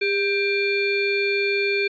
square ring-modulated tone, 987.8 Hz, B5, in tune, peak -17 dBFS, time 0.01-1.88 s, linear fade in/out 10 ms, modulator 1390 Hz, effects resampled to 11025 Hz

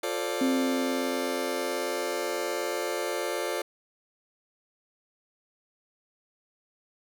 sawtooth chord, D minor seventh, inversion first, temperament just, 352.4 / 440.5 / 528.6 / 587.3 Hz, F4 / A4 / C5 / D5, +16 / +2 / +18 / 0 cents, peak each -30 dBFS, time 0.03-3.62 s, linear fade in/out 5 ms
sine tone with exponential decay, 263.6 Hz, C4, 13 cents sharp, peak -22 dBFS, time 0.41-3.27 s, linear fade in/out 5 ms, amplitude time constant 620 ms
effects none

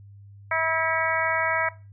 harmonic tone with a mistuned harmonic, 323.8 Hz, E4, 31 cents flat, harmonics 2 / 3 / 4 / 5 / 6 / 7, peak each -29 / -29 / -29 / -29 / -29 / -29 dBFS, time 0.51-1.69 s, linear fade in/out 5 ms, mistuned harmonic 7, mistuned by -23 cents, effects noise-tail reverb RT60 0.3 s tail -18 dB re dry + added 100 Hz sine -44 dBFS peak until 1.92 s

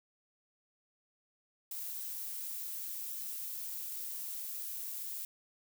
violet noise with high-pass filter sweep, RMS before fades -41 dBFS, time 1.71-5.25 s, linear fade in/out 2 ms, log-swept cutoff 720 to 330 Hz, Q 1.6, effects none

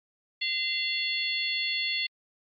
harmonic tone with a mistuned harmonic, 688 Hz, F5, 26 cents flat, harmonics 3 / 4 / 5 / 6, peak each -32 / -32 / -32 / -32 dBFS, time 0.41-2.07 s, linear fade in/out 10 ms, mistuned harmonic 6, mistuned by +97 cents, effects MP3 48 kbps

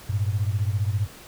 sine beating tone pair, 98 / 113 Hz, G2 / A2, 0 / +47 cents, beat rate 15 Hz, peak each -23 / -26 dBFS, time 0.09-1.07 s, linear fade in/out 10 ms, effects pink hiss -45 dBFS RMS until 1.27 s

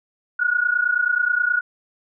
sine tone pair together, 1440.6 / 1470 Hz, F#6 / F#6, -47 / -12 cents, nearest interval unison, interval 35 cents, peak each -20 dBFS, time 0.39-1.61 s, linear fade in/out 10 ms, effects none

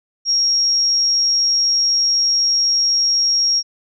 sine tone, 5588 Hz, F8, in tune, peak -13 dBFS, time 0.25-3.63 s, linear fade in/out 50 ms, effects none

